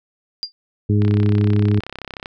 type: tone with exponential decay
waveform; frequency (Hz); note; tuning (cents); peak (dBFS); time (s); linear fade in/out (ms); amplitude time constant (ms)
sine; 4799; D8; +37; -18; 0.43-0.52; 0; 19
type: harmonic tone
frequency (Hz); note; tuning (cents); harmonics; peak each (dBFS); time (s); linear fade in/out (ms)
103.83; G#2; 0; 1 / 2 / 3 / 4; -14 / -20 / -24 / -26; 0.89-1.8; 10
type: click train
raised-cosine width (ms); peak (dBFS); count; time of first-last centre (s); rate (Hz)
0.3; -15; 42; 1.02-2.259; 33.1
effects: none